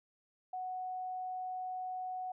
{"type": "tone", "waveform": "sine", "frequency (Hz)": 740, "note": "F#5", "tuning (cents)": 0, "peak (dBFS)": -37, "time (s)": [0.53, 2.32], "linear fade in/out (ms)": 5, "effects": []}